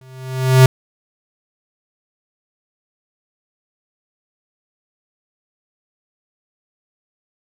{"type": "tone with exponential growth", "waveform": "square", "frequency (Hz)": 130.1, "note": "C3", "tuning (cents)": -9, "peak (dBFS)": -4, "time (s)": [0.01, 0.66], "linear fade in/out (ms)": 2, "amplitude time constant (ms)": 140, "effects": []}